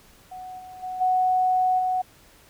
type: tone with level steps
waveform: sine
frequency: 740 Hz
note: F#5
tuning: in tune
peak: -35 / -39 / -29 / -18 / -21 dBFS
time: 0.31-2.02 s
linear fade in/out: 10 ms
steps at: 0.58 / 0.82 / 1 / 1.78 s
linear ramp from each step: 20 ms
effects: pink hiss -54 dBFS RMS until 2.49 s